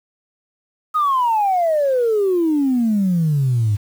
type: exponential sweep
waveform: sine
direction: down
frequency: 1271 to 100 Hz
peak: -13 dBFS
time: 0.94-3.77 s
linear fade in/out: 20 ms
effects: tanh soft clip ceiling -10 dBFS + 7-bit